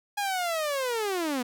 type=linear sweep; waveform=sawtooth; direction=down; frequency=830.6 to 236.7 Hz; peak=-23 dBFS; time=0.17-1.43 s; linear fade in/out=10 ms; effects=none